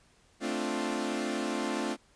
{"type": "chord", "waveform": "sawtooth", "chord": "D minor seventh", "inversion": "second", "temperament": "equal", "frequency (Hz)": [220, 261.6, 293.7, 349.2], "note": ["A3", "C4", "D4", "F4"], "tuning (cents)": [0, 0, 0, 0], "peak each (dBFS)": -32, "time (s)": [0.4, 1.97], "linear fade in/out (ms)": 50, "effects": ["pink hiss -64 dBFS RMS until 2.15 s", "resampled to 22050 Hz"]}